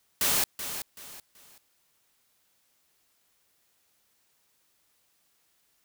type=noise with echo; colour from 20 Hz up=white; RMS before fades=-25 dBFS; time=0.21-0.44 s; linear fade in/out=2 ms; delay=380 ms; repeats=3; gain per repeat=-10 dB; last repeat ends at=1.58 s; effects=white hiss -70 dBFS RMS until 5.84 s